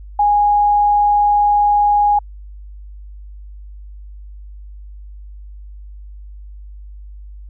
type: tone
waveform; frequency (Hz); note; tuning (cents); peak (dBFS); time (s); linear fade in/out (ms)
sine; 825; G#5; -12; -10; 0.19-2.19; 5
effects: added 50 Hz sine -32 dBFS peak until 7.49 s